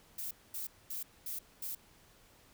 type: noise bursts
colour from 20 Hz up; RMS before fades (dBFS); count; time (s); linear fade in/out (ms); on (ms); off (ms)
violet; -40; 5; 0.18-1.75; 5; 130; 230
effects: pink hiss -63 dBFS RMS until 2.53 s